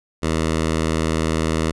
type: tone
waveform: 10% pulse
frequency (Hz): 80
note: D#2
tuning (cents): +49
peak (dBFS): -10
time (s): 0.22-1.72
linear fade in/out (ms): 20
effects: resampled to 24000 Hz